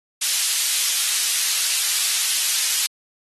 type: high-pass noise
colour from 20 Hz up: pink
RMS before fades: -21 dBFS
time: 0.21-2.87 s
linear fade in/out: 10 ms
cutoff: 3600 Hz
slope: 12 dB/octave
effects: AAC 32 kbps